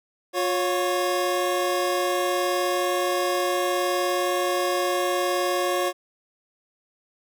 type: tone pair together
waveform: 25% pulse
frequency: 356.5 / 554.4 Hz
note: F4 / C#5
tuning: +36 / 0 cents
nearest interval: minor sixth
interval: 764 cents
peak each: -21 dBFS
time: 0.33-5.93 s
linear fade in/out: 50 ms
effects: none